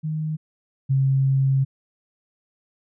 sine tone pair in turn, 155.56 / 134.92 Hz, D#3 / C#3, 0 / -46 cents, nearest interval major second, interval 246 cents, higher first, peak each -23 / -16 dBFS, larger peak second, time 0.03-0.37 / 0.89-1.65 s, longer second, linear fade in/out 20 ms, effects none

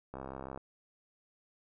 click train, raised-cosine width 1 ms, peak -28 dBFS, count 30, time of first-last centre 0.14-0.575 s, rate 66.6 Hz, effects none

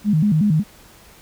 sine tone with vibrato, 180 Hz, F#3, 47 cents flat, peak -13 dBFS, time 0.04-0.64 s, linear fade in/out 50 ms, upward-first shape square, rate 5.4 Hz, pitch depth 250 cents each way, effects pink hiss -47 dBFS RMS until 1.21 s

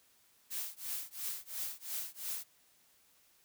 blue noise with tremolo, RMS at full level -37 dBFS, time 0.5-2.44 s, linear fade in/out 20 ms, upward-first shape triangle, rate 2.9 Hz, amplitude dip 100%, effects white hiss -68 dBFS RMS until 3.44 s

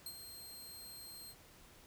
15% pulse tone with ADSR envelope, 4191 Hz, C8, 2 cents sharp, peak -35 dBFS, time 0.06-1.35 s, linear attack 3 ms, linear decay 58 ms, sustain -8 dB, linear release 55 ms, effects pink hiss -61 dBFS RMS until 1.86 s

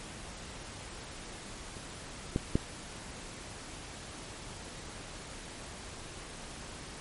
clicks, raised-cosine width 3 ms, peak -30 / -15 / -12 dBFS, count 3, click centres 1.768 / 2.361 / 2.555 s, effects pink hiss -45 dBFS RMS until 7 s + MP3 48 kbps

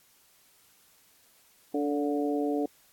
harmonic tone with a mistuned harmonic, 144.9 Hz, D3, 23 cents flat, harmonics 2 / 3 / 4 / 5, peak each -28 / -31 / -36 / -36 dBFS, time 1.74-2.66 s, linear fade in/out 5 ms, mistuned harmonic 3, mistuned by +24 cents, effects white hiss -62 dBFS RMS until 2.92 s + AAC 64 kbps

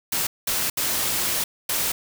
white noise bursts at uneven times, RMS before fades -24 dBFS, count 4, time 0.12-0.27 / 0.47-0.7 / 0.77-1.44 / 1.69-1.92 s, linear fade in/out 5 ms, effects none

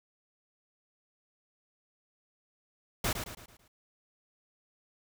pink noise with echo, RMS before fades -30 dBFS, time 3.04-3.13 s, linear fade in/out 5 ms, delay 110 ms, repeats 5, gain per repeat -7 dB, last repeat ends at 3.68 s, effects none

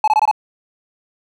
triangle tone bursts, 858 Hz, A5, 44 cents flat, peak -8 dBFS, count 5, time 0.04-0.313 s, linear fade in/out 2 ms, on 37 ms, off 22 ms, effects none

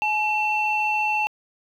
sine tone pair together, 850 / 2693 Hz, G#5 / E7, +40 / +36 cents, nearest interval octave + minor sixth, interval 1996 cents, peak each -22 dBFS, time 0.02-1.27 s, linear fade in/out 0 ms, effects tanh soft clip ceiling -13 dBFS + 9-bit

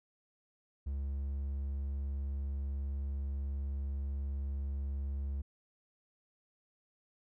triangle tone, 69.3 Hz, C#2, in tune, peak -32 dBFS, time 0.86-5.42 s, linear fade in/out 10 ms, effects none

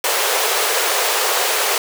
pink high-pass noise, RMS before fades -18 dBFS, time 0.04-1.78 s, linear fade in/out 2 ms, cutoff 410 Hz, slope 48 dB/octave, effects none

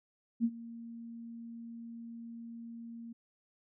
sine tone with ADSR envelope, 231.8 Hz, A#3, 10 cents flat, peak -24 dBFS, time 0.4-3.13 s, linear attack 43 ms, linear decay 54 ms, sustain -19 dB, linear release 9 ms, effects none

